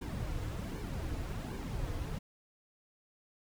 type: noise with flanger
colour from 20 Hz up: brown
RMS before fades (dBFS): -38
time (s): 0.01-2.19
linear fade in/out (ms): 10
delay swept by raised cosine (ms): 1.5 to 5.2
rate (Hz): 1.3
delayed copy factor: -0.65
effects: none